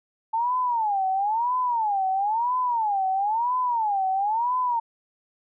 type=tone with vibrato; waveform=sine; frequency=875 Hz; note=A5; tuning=10 cents flat; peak=-21 dBFS; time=0.33-4.8 s; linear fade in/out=10 ms; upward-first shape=sine; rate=1 Hz; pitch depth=250 cents each way; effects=none